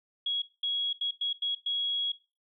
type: tone bursts at uneven times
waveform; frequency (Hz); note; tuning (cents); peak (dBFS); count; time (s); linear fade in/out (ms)
sine; 3322; G#7; 0; -27; 6; 0.26-0.42 / 0.63-0.93 / 1.01-1.11 / 1.21-1.33 / 1.42-1.55 / 1.66-2.12; 5
effects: noise-tail reverb RT60 0.3 s tail -17 dB re dry